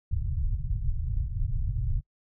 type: low-pass noise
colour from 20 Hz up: pink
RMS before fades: -28 dBFS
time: 0.11-2.01 s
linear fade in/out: 10 ms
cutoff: 130 Hz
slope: 48 dB/octave
effects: noise-tail reverb RT60 0.1 s tail -24 dB re dry